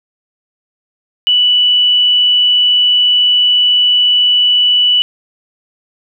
sine tone, 2962 Hz, F#7, 1 cent sharp, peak -7 dBFS, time 1.27-5.02 s, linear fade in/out 0 ms, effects none

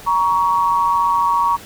sine tone pair together, 943 / 1121.4 Hz, A#5 / C#6, +20 / +20 cents, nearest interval minor third, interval 300 cents, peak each -16 dBFS, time 0.06-1.57 s, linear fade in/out 20 ms, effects pink hiss -38 dBFS RMS until 1.65 s

